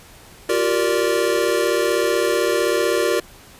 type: chord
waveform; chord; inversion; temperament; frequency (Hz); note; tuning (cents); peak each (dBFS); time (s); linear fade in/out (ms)
square; G minor seventh; third; equal with one note detuned; 349.2 / 385 / 466.2 / 587.3; F4 / G4 / Bb4 / D5; 0 / -31 / 0 / 0; -24 / -23 / -22 / -24; 0.49-3.2; 5
effects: pink hiss -45 dBFS RMS until 3.59 s + resampled to 32000 Hz